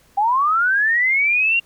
sine linear sweep, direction up, 781 to 2794 Hz, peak -14 dBFS, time 0.17-1.6 s, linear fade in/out 10 ms, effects pink hiss -55 dBFS RMS until 1.65 s

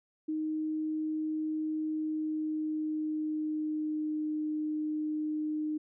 sine tone with pitch glide, 311.1 to 306.1 Hz, D#4 to D#4, 0 to -28 cents, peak -30 dBFS, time 0.28-5.78 s, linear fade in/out 10 ms, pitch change -28 cents, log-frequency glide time 1.86-4.35 s, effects none

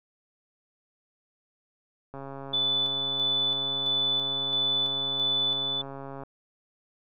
click train, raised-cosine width 1 ms, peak -26 dBFS, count 562, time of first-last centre 2.14-6.235 s, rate 137 Hz
sine tone with tremolo, 3491 Hz, A7, 14 cents flat, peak -23 dBFS, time 2.53-5.82 s, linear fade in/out 10 ms, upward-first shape square, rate 1.5 Hz, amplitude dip 35%
effects none

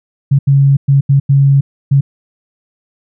sine tone bursts at uneven times, 138.59 Hz, C#3, in tune, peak -5 dBFS, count 6, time 0.31-0.39 / 0.47-0.77 / 0.88-1.01 / 1.09-1.2 / 1.29-1.61 / 1.91-2.01 s, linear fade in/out 10 ms, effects none

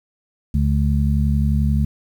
harmonic tone, 71.4 Hz, D2, 48 cents flat, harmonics 1 / 2 / 3, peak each -17 / -20 / -22 dBFS, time 0.54-1.85 s, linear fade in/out 5 ms, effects 8-bit

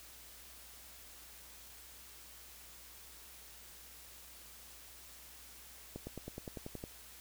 accelerating click train, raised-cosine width 2 ms, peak -29 dBFS, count 10, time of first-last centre 5.96-6.839 s, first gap 110 ms, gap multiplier 0.97, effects added 60 Hz sine -63 dBFS peak until 7.2 s + white hiss -55 dBFS RMS until 7.2 s

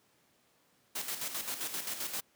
white noise with tremolo, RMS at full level -36 dBFS, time 0.95-2.21 s, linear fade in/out 10 ms, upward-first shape square, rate 7.6 Hz, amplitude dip 55%, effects pink hiss -69 dBFS RMS until 2.35 s + high-pass 150 Hz 12 dB/octave

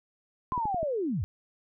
sine linear sweep, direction down, 1046.5 to 69.3 Hz, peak -27 dBFS, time 0.52-1.24 s, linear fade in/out 0 ms
clicks, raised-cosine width 3 ms, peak -24 dBFS, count 5, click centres 0.523 / 0.578 / 0.655 / 0.745 / 0.83 s
effects none

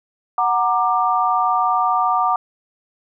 sine chord, Gb augmented, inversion none, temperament equal with one note detuned, 740 / 932.3 / 1186.9 Hz, Gb5 / Bb5 / D6, 0 / 0 / +18 cents, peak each -19 / -21 / -18 dBFS, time 0.38-2.36 s, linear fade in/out 2 ms, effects none

